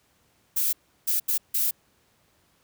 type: noise bursts at uneven times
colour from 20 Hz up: violet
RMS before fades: -24 dBFS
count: 4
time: 0.56-0.73 / 1.07-1.2 / 1.28-1.38 / 1.54-1.71 s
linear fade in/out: 10 ms
effects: pink hiss -65 dBFS RMS until 2.63 s + high-pass 60 Hz 12 dB/octave